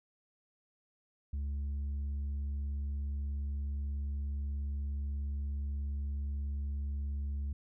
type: tone with tanh clipping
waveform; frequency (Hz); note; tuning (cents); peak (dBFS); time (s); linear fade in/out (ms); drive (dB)
triangle; 70.8; C#2; +37; -34; 1.33-7.53; 5; 8
effects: none